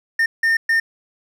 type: tone bursts at uneven times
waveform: triangle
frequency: 1818 Hz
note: A#6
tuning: 44 cents flat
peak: -12 dBFS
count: 3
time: 0.19-0.26 / 0.43-0.57 / 0.69-0.8 s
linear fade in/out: 5 ms
effects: none